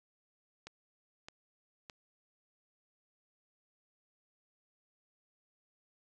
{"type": "clicks", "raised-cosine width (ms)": 0.2, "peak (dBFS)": -29, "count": 3, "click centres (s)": [0.67, 1.285, 1.898], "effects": ["resampled to 24000 Hz"]}